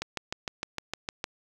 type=click train; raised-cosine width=0.2 ms; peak=-14 dBFS; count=9; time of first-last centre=0.02-1.241 s; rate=6.55 Hz; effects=7-bit